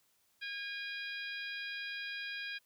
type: harmonic tone with a mistuned harmonic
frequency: 815 Hz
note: G#5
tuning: 33 cents flat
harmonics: 2 / 3 / 4 / 5 / 6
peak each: -42 / -44 / -47 / -49 / -51 dBFS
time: 0.41-2.59 s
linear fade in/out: 20 ms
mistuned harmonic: 5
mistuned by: -61 cents
effects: white hiss -73 dBFS RMS until 2.65 s